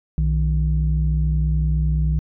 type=tone pair together; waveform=sine; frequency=61.73 / 155.56 Hz; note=B1 / D#3; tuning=0 / 0 cents; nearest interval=octave + major third; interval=1600 cents; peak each=-17 / -20 dBFS; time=0.18-2.19 s; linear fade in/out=0 ms; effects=tanh soft clip ceiling -10 dBFS